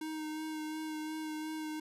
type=tone with vibrato; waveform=square; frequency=311.1 Hz; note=D#4; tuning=in tune; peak=-38 dBFS; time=0.01-1.8 s; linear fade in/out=5 ms; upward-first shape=sine; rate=2.8 Hz; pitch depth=17 cents each way; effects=resampled to 32000 Hz